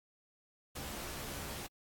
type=noise with comb filter; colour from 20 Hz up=pink; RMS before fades=-43 dBFS; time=0.75-1.67 s; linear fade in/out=10 ms; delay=14 ms; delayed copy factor=+0.5; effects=AAC 64 kbps